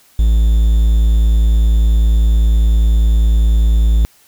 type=tone with quantisation; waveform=triangle; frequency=55 Hz; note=A1; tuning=in tune; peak=-6 dBFS; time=0.19-4.05 s; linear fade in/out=0 ms; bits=6; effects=white hiss -50 dBFS RMS until 4.27 s